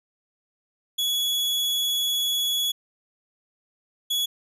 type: tone pair in turn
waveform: 40% pulse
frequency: 3379 / 3379 Hz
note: G#7 / G#7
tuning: +29 / +29 cents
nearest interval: unison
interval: 0 cents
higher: neither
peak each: -21 dBFS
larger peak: neither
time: 0.98-2.72 / 4.1-4.26 s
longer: first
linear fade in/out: 10 ms
effects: none